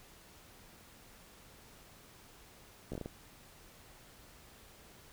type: slowing click train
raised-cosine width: 2 ms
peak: -27 dBFS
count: 6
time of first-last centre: 2.92-3.059 s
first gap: 14 ms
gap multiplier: 1.35
effects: pink hiss -58 dBFS RMS until 5.12 s